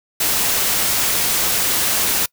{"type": "noise", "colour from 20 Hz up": "white", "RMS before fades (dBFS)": -18, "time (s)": [0.2, 2.26], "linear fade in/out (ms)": 5, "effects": ["noise-tail reverb RT60 0.1 s tail -25 dB re dry"]}